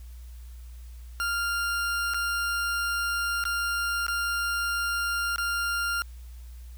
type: tone with dropouts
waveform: 40% pulse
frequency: 1396.9 Hz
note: F6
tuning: in tune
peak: -25 dBFS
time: 1.2-6.02 s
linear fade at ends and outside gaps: 0 ms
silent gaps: 2.137-2.144 / 3.439-3.453 / 4.066-4.082 / 5.36-5.382 s
effects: added 60 Hz sine -40 dBFS peak until 6.77 s + white hiss -59 dBFS RMS until 6.77 s